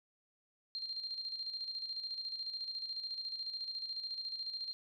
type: tone with tremolo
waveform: sine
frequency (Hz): 4186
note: C8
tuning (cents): 0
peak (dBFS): -37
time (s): 0.75-4.73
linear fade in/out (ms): 0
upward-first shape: square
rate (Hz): 14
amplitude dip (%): 50
effects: none